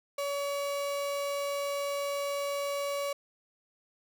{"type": "tone", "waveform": "35% pulse", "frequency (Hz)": 566, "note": "C#5", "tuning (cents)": 36, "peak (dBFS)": -29, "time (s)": [0.18, 3.13], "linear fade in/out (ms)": 5, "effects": []}